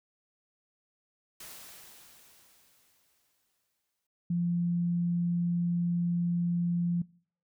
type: noise with exponential decay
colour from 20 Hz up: white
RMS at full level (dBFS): -45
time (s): 1.4-4.07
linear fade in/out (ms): 5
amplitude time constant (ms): 580
type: tone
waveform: sine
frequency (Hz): 173.1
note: F3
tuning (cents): -15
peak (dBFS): -26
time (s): 4.3-7.02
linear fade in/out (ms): 5
effects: noise-tail reverb RT60 0.5 s tail -23 dB re dry